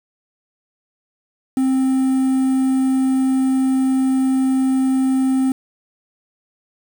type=tone with quantisation; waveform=triangle; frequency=262.9 Hz; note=C4; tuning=8 cents sharp; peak=-12 dBFS; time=1.57-5.52 s; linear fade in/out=2 ms; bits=6; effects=none